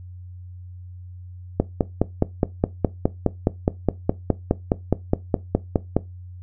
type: click train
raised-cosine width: 2 ms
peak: -3 dBFS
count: 22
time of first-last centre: 1.6-5.966 s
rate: 4.81 Hz
effects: noise-tail reverb RT60 0.2 s tail -18 dB re dry + added 90 Hz sine -36 dBFS peak until 6.42 s